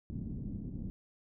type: low-pass noise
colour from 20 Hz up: white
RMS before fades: -40 dBFS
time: 0.1-0.9 s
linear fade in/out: 0 ms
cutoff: 230 Hz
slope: 24 dB/octave
effects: none